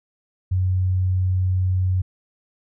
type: tone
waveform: sine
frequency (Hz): 92.5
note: F#2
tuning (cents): 0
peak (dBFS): -17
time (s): 0.51-2.02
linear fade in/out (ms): 10
effects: none